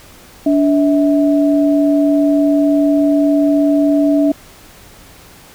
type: tone pair together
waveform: sine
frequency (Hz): 289.2 / 647.4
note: D4 / E5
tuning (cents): -27 / -31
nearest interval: octave + major second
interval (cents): 1396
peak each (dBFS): -10 / -16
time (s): 0.46-4.32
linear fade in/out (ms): 5
effects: pink hiss -41 dBFS RMS until 5.54 s